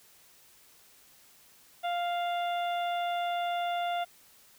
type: harmonic tone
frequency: 698.5 Hz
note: F5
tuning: in tune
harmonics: 1 / 2 / 3 / 4 / 5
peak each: -29 / -40 / -44 / -44 / -43 dBFS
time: 1.83-4.05 s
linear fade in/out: 20 ms
effects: white hiss -59 dBFS RMS until 4.58 s